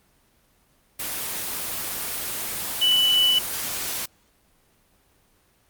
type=tone in noise; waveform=sine; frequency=2976 Hz; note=F#7; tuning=9 cents sharp; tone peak=-16 dBFS; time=2.81-3.39 s; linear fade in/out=10 ms; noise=white; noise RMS=-29 dBFS; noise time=0.99-4.06 s; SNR=+10 dB; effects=pink hiss -62 dBFS RMS until 5.69 s + Opus 24 kbps